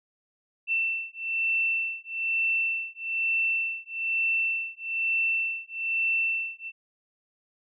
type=beating tone pair; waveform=sine; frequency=2681 / 2682.1 Hz; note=E7 / E7; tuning=+29 / +29 cents; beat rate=1.1 Hz; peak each=-28 dBFS; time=0.67-6.72 s; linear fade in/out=50 ms; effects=none